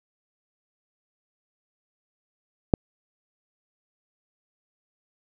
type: click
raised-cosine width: 2 ms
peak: -3 dBFS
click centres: 2.738 s
effects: none